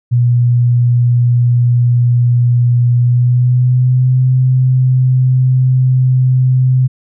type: tone with pitch glide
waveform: sine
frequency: 121.3 to 128.51 Hz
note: B2 to C3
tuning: -31 to -31 cents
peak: -7 dBFS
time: 0.11-6.88 s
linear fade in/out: 20 ms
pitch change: +100 cents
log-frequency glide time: 2.95-4.19 s
effects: none

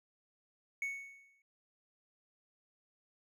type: tone with exponential decay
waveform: triangle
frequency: 2217 Hz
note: C#7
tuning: in tune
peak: -31 dBFS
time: 0.82-1.42 s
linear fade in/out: 2 ms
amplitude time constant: 130 ms
effects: none

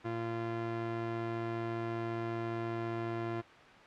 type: tone pair together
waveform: sawtooth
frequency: 114.7 / 344.1 Hz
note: A#2 / F4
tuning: -28 / -26 cents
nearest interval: octave + perfect fifth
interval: 1902 cents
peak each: -35 / -34 dBFS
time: 0.04-3.42 s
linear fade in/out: 20 ms
effects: white hiss -53 dBFS RMS until 3.86 s + low-pass 2000 Hz 12 dB/octave

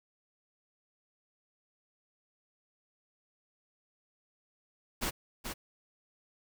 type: noise with echo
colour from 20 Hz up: pink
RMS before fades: -33 dBFS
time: 5.01-5.11 s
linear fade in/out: 20 ms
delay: 430 ms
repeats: 1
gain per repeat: -6 dB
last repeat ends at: 5.54 s
effects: none

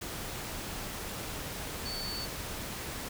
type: tone in noise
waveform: sine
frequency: 4488 Hz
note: C#8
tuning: 21 cents sharp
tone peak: -37 dBFS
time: 1.85-2.26 s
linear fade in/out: 10 ms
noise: pink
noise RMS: -39 dBFS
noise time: 0.01-3.09 s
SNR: -1 dB
effects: none

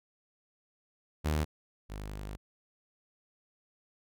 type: tone pair in turn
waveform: sawtooth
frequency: 76.4 / 50.99 Hz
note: D#2 / G#1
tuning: -31 / -31 cents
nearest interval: perfect fifth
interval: 700 cents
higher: first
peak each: -24 / -35 dBFS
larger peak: first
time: 1.24-1.45 / 1.89-2.37 s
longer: second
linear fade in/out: 20 ms
effects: none

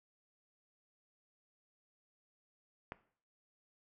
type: click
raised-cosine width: 0.5 ms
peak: -26 dBFS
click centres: 2.921 s
effects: noise-tail reverb RT60 0.5 s tail -17 dB re dry

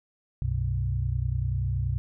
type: tone cluster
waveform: sine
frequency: 65.6 / 96.6 / 126.4 Hz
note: C2 / G2 / B2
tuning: +5 / -25 / +41 cents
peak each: -29 dBFS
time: 0.42-1.98 s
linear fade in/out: 0 ms
effects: none

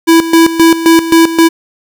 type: tone with tremolo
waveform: square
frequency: 329.6 Hz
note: E4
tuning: in tune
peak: -3 dBFS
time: 0.07-1.49 s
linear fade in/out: 20 ms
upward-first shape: square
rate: 3.8 Hz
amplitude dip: 75%
effects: 7-bit

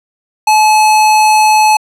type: tone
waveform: square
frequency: 859 Hz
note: A5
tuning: 42 cents flat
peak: -6 dBFS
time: 0.47-1.77 s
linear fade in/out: 5 ms
effects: low-pass 12000 Hz 12 dB/octave

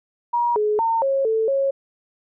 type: tone with pitch steps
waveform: sine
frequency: 953 / 422.6 / 910 / 544 / 443.6 / 547 Hz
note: A#5 / G#4 / A#5 / C#5 / A4 / C#5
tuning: +38 / +30 / -42 / -33 / +14 / -23 cents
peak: -17 dBFS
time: 0.33-1.71 s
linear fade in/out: 10 ms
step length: 230 ms
effects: none

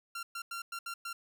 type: tone bursts at uneven times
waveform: sawtooth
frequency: 1375 Hz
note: F6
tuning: 27 cents flat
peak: -34 dBFS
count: 6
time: 0.15-0.23 / 0.35-0.42 / 0.51-0.62 / 0.72-0.79 / 0.86-0.94 / 1.05-1.13 s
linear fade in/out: 5 ms
effects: none

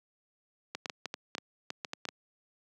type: clicks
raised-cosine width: 0.2 ms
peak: -18 dBFS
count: 12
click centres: 0.75 / 0.858 / 0.898 / 1.057 / 1.141 / 1.351 / 1.382 / 1.704 / 1.848 / 1.934 / 2.053 / 2.088 s
effects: high-pass 200 Hz 12 dB/octave

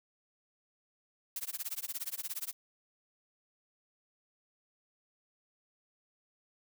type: noise with tremolo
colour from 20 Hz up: blue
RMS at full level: -36 dBFS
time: 1.36-2.53 s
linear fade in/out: 2 ms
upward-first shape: sine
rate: 17 Hz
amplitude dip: 100%
effects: none

